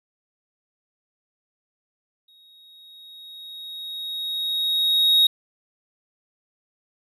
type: tone with exponential growth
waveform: triangle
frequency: 3767 Hz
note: A#7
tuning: 17 cents sharp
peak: -11 dBFS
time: 2.28-5.27 s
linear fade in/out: 5 ms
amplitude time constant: 650 ms
effects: none